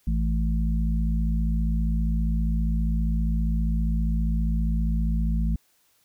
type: harmonic tone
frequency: 55 Hz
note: A1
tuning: in tune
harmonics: 1 / 3 / 4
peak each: -22 / -28 / -31 dBFS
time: 0.07-5.56 s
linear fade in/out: 5 ms
effects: white hiss -65 dBFS RMS until 6.04 s